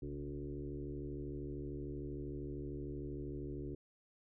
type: tone with frequency modulation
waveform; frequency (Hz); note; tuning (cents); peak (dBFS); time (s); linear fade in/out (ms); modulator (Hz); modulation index
sine; 212.5; G#3; +40; -40; 0.02-3.75; 5; 73; 2.6
effects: none